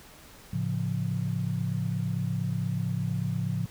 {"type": "chord", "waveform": "sine", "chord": "A augmented", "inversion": "none", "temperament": "equal", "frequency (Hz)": [110, 138.59, 174.61], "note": ["A2", "C#3", "E#3"], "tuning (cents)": [0, 0, 0], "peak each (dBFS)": -31, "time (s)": [0.53, 3.66], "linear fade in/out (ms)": 5, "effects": ["pink hiss -51 dBFS RMS until 3.7 s"]}